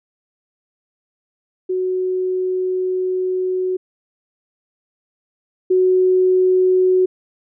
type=tone pair in turn; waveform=sine; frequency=370 / 370 Hz; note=F#4 / F#4; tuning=0 / 0 cents; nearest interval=unison; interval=0 cents; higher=neither; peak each=-17 / -11 dBFS; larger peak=second; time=1.69-3.77 / 5.7-7.06 s; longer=first; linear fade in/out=10 ms; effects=none